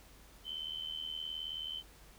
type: tone with amplitude modulation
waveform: sine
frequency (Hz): 3073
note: G7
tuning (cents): -35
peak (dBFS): -35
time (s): 0.44-1.83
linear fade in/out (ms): 50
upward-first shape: sine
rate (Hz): 79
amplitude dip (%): 75
effects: added 50 Hz sine -60 dBFS peak until 2.18 s + pink hiss -60 dBFS RMS until 2.18 s